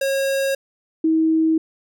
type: tone pair in turn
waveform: square / sine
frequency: 544 / 320.1 Hz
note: C#5 / D#4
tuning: -33 / +49 cents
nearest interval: major sixth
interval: 918 cents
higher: first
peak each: -19 / -14 dBFS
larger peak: second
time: 0.01-0.55 / 1.04-1.58 s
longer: neither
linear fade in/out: 5 ms
effects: none